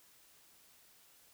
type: silence
effects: white hiss -64 dBFS RMS until 1.33 s